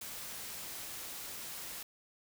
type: noise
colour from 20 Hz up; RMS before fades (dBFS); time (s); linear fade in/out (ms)
white; -44; 0.01-1.83; 5
effects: none